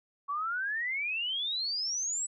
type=exponential sweep; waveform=sine; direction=up; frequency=1108.7 to 7990 Hz; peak=-30 dBFS; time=0.28-2.27 s; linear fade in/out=20 ms; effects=none